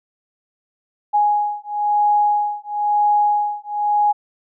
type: beating tone pair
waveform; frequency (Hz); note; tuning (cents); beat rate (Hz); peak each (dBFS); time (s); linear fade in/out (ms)
sine; 830.6 / 831.6; G#5 / G#5; 0 / +2; 1; -18; 1.13-4.13; 20
effects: none